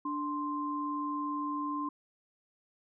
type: tone pair together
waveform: sine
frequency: 293.7 / 1046.5 Hz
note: D4 / C6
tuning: 0 / 0 cents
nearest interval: octave + minor seventh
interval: 2200 cents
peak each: -35 / -34 dBFS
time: 0.05-1.89 s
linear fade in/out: 5 ms
effects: none